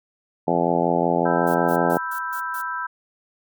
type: harmonic tone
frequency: 85.4 Hz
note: F2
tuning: 38 cents flat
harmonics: 2 / 3 / 4 / 5 / 6 / 7 / 8 / 9 / 10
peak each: -26 / -26 / -26 / -26 / -26 / -26 / -26 / -26 / -26 dBFS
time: 0.47-1.98 s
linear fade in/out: 10 ms
type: chord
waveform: sine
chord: E minor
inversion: second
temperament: equal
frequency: 987.8 / 1318.5 / 1568 Hz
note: B5 / E6 / G6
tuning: 0 / 0 / 0 cents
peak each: -29 dBFS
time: 1.25-2.87 s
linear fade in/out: 10 ms
type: noise bursts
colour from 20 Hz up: violet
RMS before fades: -37 dBFS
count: 6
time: 1.47-2.614 s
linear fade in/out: 2 ms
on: 74 ms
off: 140 ms
effects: MP3 96 kbps